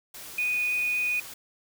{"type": "tone in noise", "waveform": "sine", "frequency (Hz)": 2476, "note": "D#7", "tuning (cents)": -9, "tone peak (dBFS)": -24, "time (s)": [0.38, 1.2], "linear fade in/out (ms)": 5, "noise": "white", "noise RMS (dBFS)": -42, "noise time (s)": [0.14, 1.34], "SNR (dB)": 15, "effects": []}